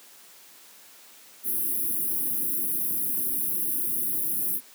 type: band-stop noise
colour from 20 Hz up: white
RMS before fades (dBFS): -27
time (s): 1.43-4.61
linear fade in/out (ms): 50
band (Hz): 380 to 9900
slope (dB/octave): 96
effects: white hiss -51 dBFS RMS until 4.74 s + high-pass 200 Hz 12 dB/octave